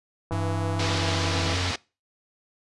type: click train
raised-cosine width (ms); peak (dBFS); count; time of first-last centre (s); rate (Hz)
1; -19; 203; 0.31-1.534; 165
type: tone with pitch glide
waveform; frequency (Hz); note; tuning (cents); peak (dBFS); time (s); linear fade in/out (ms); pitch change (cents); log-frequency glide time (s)
square; 98 to 90.39; G2 to F#2; 0 to -40; -27; 0.32-1.71; 0; -140; 0.75-1.51
type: low-pass noise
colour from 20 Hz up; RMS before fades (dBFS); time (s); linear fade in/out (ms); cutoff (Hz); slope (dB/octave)
white; -30; 0.79-1.76; 5; 5100; 24
effects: noise-tail reverb RT60 0.3 s tail -23 dB re dry + resampled to 24000 Hz